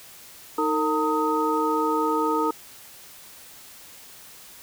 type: tone cluster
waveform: sine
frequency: 312.1 / 456.6 / 912 / 1256 Hz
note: D#4 / A#4 / A#5 / D#6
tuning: +5 / -36 / -38 / +16 cents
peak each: -26 dBFS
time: 0.58-2.51 s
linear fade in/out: 5 ms
effects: white hiss -46 dBFS RMS until 4.62 s